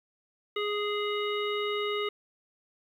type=harmonic tone; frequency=415.3 Hz; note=G#4; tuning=in tune; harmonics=1 / 3 / 5 / 7 / 9; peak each=-30 / -35 / -37 / -38 / -40 dBFS; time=0.56-2.09 s; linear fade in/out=5 ms; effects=10-bit